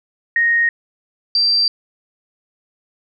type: tone pair in turn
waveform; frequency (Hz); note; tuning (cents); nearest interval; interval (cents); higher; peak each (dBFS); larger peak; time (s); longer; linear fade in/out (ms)
sine; 1864.7 / 4699; A#6 / D8; 0 / 0; octave + major third; 1600; second; -12; neither; 0.36-0.69 / 1.35-1.68; neither; 2
effects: none